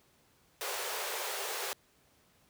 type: high-pass noise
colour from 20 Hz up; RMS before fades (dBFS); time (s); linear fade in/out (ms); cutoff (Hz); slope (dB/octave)
pink; -37; 0.61-1.73; 0; 380; 96
effects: pink hiss -67 dBFS RMS until 2.49 s + high-pass 60 Hz 12 dB/octave